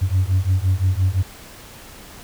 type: beating tone pair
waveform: sine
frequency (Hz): 90.9 / 96.7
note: F#2 / G2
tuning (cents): -30 / -23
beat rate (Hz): 5.8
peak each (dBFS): -17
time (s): 0.01-1.23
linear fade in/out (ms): 20
effects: tanh soft clip ceiling -11 dBFS + pink hiss -41 dBFS RMS until 2.23 s